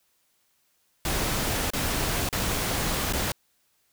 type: noise with dropouts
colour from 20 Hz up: pink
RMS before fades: -27 dBFS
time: 1.05-3.32 s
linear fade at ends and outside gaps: 2 ms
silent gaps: 1.704-1.734 / 2.29-2.327 / 3.126-3.134 s
effects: white hiss -69 dBFS RMS until 3.92 s